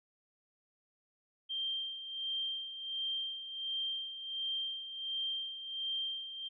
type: tone with tremolo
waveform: sine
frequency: 3166 Hz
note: G7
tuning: 17 cents sharp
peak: -33 dBFS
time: 1.49-6.49 s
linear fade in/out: 20 ms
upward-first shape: sine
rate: 1.4 Hz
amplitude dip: 65%
effects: none